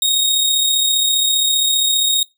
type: tone with amplitude modulation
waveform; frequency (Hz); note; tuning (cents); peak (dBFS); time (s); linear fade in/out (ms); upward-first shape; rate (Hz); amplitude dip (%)
sawtooth; 3741; A#7; +5; -9; 0.02-2.23; 2; sine; 35.1; 35
effects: noise-tail reverb RT60 0.2 s tail -22 dB re dry